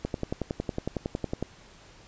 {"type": "click train", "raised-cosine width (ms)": 2, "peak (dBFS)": -15, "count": 16, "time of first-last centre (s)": [0.05, 1.426], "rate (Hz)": 10.9, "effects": ["pink hiss -53 dBFS RMS until 2.07 s", "resampled to 16000 Hz"]}